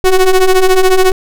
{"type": "ring-modulated tone", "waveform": "square", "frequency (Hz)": 185, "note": "F#3", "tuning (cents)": 0, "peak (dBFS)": -3, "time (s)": [0.04, 1.12], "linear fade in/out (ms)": 2, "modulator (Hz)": 192, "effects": []}